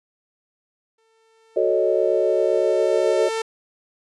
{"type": "tone with exponential growth", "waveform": "sawtooth", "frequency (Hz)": 447.5, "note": "A4", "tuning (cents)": 29, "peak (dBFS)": -18, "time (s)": [0.98, 3.42], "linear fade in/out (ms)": 5, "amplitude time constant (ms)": 530}
{"type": "chord", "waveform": "sine", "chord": "D# half-diminished seventh", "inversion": "first", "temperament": "equal", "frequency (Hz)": [370, 440, 554.4, 622.3], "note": ["F#4", "A4", "C#5", "D#5"], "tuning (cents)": [0, 0, 0, 0], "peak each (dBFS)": -22, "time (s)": [1.56, 3.29], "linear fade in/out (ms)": 10}
{"effects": ["resampled to 22050 Hz"]}